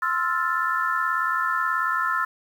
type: chord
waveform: sine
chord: F major seventh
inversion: second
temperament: equal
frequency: 1046.5 / 1318.5 / 1396.9 / 1760 Hz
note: C6 / E6 / F6 / A6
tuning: 0 / 0 / 0 / 0 cents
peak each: -28 / -25 / -27 / -28 dBFS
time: 0.02-2.25 s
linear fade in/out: 5 ms
effects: 8-bit